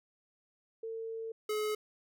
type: tone pair in turn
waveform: sine / square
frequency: 450.2 / 425.9 Hz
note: A4 / G#4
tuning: +40 / +44 cents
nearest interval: minor second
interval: 96 cents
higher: first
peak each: -37 / -32 dBFS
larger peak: second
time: 0.83-1.32 / 1.49-1.75 s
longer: first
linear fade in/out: 5 ms
effects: none